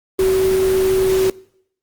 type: tone in noise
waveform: sine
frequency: 378.8 Hz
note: F#4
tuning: 41 cents sharp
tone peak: -12 dBFS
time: 0.19-1.3 s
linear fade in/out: 2 ms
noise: pink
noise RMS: -26 dBFS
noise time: 0.19-1.3 s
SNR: +11 dB
effects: noise-tail reverb RT60 0.7 s tail -23 dB re dry + Opus 24 kbps